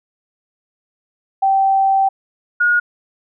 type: tone pair in turn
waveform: sine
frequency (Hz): 777 / 1439.9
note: G5 / F#6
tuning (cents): -16 / -48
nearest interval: major seventh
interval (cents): 1068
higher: second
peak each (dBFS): -11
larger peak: neither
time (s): 1.42-2.09 / 2.6-2.8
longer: first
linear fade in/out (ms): 10
effects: none